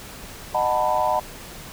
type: chord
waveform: sine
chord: B dominant seventh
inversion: first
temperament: just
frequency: 617.4 / 740.8 / 889 / 987.8 Hz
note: D#5 / F#5 / A5 / B5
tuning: -14 / +2 / +18 / 0 cents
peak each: -24 dBFS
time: 0.54-1.2 s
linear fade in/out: 10 ms
effects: pink hiss -39 dBFS RMS until 1.72 s